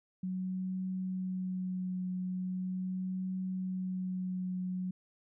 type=tone with vibrato; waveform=sine; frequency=185 Hz; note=F#3; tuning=in tune; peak=-33 dBFS; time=0.23-4.91 s; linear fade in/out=5 ms; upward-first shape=triangle; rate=0.4 Hz; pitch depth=17 cents each way; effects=none